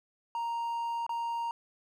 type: tone with dropouts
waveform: triangle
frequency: 932.3 Hz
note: A#5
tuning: in tune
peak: -29 dBFS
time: 0.35-1.51 s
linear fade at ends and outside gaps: 1 ms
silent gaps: 1.065-1.093 s
effects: none